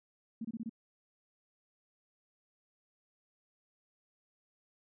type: tone bursts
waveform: sine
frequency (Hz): 226.2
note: A3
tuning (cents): +48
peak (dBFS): -36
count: 5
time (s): 0.41-0.695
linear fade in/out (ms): 5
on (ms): 37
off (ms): 25
effects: none